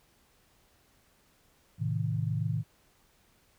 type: chord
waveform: sine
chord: A diminished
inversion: none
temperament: just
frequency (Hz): 110 / 132 / 158.4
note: A2 / C3 / Eb3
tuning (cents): 0 / +16 / +31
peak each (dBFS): -31 / -34 / -32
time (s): 1.78-2.64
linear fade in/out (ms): 50
effects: pink hiss -66 dBFS RMS until 3.58 s